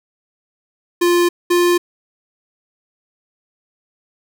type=tone pair in turn; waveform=square; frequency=349.2 / 350.8 Hz; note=F4 / F4; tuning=0 / +8 cents; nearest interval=unison; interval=8 cents; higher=second; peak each=-12 dBFS; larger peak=neither; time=1.01-1.29 / 1.5-1.78 s; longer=neither; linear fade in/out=10 ms; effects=none